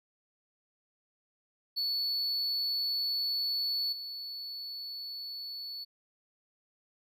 triangle tone with level steps, 4435 Hz, C#8, in tune, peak -28 / -37 dBFS, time 1.76-5.85 s, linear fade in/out 20 ms, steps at 3.92 s, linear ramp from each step 10 ms, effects none

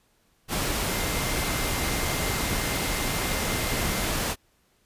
sine tone in noise, 2093 Hz, C7, in tune, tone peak -37 dBFS, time 0.87-4.09 s, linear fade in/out 50 ms, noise pink, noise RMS -27 dBFS, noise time 0.48-4.36 s, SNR -13 dB, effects pink hiss -66 dBFS RMS until 4.85 s + resampled to 32000 Hz

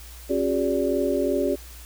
sine tone cluster, 273.4 / 364.3 / 407.1 / 578 Hz, C#4 / F#4 / G#4 / D5, -24 / -27 / -35 / -28 cents, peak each -26 dBFS, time 0.29-1.56 s, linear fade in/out 20 ms, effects added 60 Hz sine -41 dBFS peak until 1.85 s + white hiss -46 dBFS RMS until 1.85 s

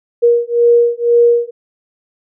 sine beating tone pair, 472.7 / 474.7 Hz, A#4 / A#4, +24 / +31 cents, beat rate 2 Hz, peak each -11 dBFS, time 0.22-1.51 s, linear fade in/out 20 ms, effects none

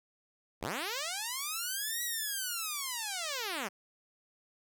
5% pulse linear two-way sweep, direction up then down, 48.32 to 1946 to 176.7 Hz, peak -23 dBFS, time 0.61-3.69 s, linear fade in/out 20 ms, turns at 2.03 s, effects none

